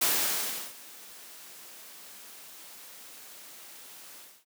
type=noise with ADSR envelope; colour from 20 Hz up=white; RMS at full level=-25 dBFS; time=0.01-4.45 s; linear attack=9 ms; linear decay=710 ms; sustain=-23 dB; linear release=260 ms; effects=high-pass 200 Hz 12 dB/octave